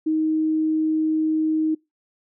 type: tone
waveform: sine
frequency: 313.9 Hz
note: D#4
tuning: 15 cents sharp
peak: -18 dBFS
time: 0.06-1.75 s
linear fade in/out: 10 ms
effects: noise-tail reverb RT60 0.2 s tail -24 dB re dry